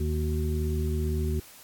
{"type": "harmonic tone with a mistuned harmonic", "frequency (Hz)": 77.78, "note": "D#2", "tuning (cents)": 0, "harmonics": [1, 2, 3, 5], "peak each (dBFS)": [-26, -34, -35, -34], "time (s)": [0, 1.4], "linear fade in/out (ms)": 5, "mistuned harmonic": 5, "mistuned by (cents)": -71, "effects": ["white hiss -50 dBFS RMS until 1.63 s", "AAC 64 kbps"]}